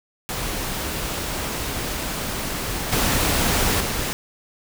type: noise with level steps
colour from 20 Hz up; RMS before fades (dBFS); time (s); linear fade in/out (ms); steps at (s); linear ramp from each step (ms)
pink; -27 / -20 / -25; 0.29-4.13; 0; 2.92 / 3.8; 5
effects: none

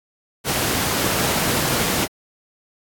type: high-pass noise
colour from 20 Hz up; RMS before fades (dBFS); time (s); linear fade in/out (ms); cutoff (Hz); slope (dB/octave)
pink; -21; 0.44-2.08; 50; 100; 12
effects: AAC 64 kbps

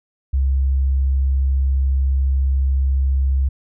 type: tone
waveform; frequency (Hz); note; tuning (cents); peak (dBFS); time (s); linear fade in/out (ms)
sine; 67.1; C2; +44; -14; 0.33-3.49; 10
effects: none

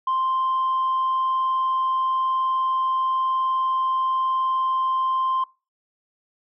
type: tone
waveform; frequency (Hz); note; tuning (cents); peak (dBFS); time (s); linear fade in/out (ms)
sine; 1046.5; C6; 0; -18; 0.07-5.44; 5
effects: noise-tail reverb RT60 0.3 s tail -23 dB re dry + tanh soft clip ceiling -17 dBFS

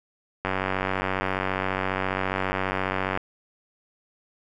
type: click train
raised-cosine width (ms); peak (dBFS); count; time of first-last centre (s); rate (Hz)
0.5; -10; 259; 0.45-3.174; 94.7
effects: none

